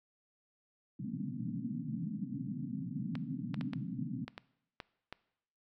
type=band-pass noise; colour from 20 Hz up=white; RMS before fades=-39 dBFS; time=0.99-4.25 s; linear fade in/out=10 ms; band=120 to 280 Hz; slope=96 dB/octave
type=clicks; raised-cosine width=0.3 ms; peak=-26 dBFS; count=8; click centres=3.154 / 3.543 / 3.611 / 3.734 / 4.28 / 4.379 / 4.802 / 5.126 s
effects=noise-tail reverb RT60 0.8 s tail -21 dB re dry